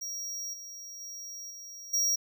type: tone with level steps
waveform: square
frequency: 5660 Hz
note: F8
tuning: 22 cents sharp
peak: -35 / -42 / -40 / -43 / -25 dBFS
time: 0.01-2.16 s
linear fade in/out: 10 ms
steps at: 0.53 / 1 / 1.5 / 1.93 s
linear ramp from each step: 10 ms
effects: none